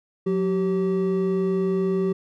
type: tone pair together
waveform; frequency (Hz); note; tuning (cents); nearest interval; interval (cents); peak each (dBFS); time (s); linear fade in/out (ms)
triangle; 181.6 / 384.8; F#3 / G4; -32 / -32; octave + minor second; 1300; -22 / -20; 0.26-2.13; 10
effects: none